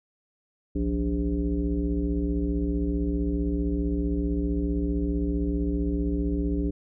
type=tone with frequency modulation; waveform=sine; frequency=177.2 Hz; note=F3; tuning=25 cents sharp; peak=-23 dBFS; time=0.75-6.71 s; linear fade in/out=10 ms; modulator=113 Hz; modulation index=1.7; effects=none